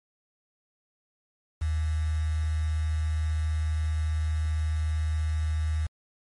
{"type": "tone with quantisation", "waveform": "sine", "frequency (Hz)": 78.2, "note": "D#2", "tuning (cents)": 9, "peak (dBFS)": -24, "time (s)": [1.61, 5.87], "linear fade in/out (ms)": 10, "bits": 7, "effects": ["MP3 48 kbps"]}